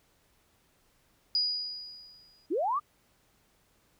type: tone with exponential decay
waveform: sine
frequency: 4909 Hz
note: D#8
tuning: 24 cents flat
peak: -23 dBFS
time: 1.35-2.46 s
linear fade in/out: 1 ms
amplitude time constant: 240 ms
type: linear sweep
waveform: sine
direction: up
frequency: 269.8 to 1244.5 Hz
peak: -26 dBFS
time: 2.5-2.8 s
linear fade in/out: 20 ms
effects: pink hiss -68 dBFS RMS until 3.99 s